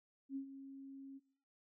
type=tone with ADSR envelope; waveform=sine; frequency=271.9 Hz; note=C#4; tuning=33 cents flat; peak=-38 dBFS; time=0.29-1.2 s; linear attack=69 ms; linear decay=94 ms; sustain=-11 dB; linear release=32 ms; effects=noise-tail reverb RT60 0.6 s tail -20 dB re dry

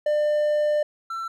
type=tone pair in turn; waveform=triangle; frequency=598 / 1342.5 Hz; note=D5 / E6; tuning=+31 / +31 cents; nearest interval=octave + major second; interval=1400 cents; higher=second; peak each=-17 / -26 dBFS; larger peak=first; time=0.06-0.83 / 1.1-1.28 s; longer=first; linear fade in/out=5 ms; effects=none

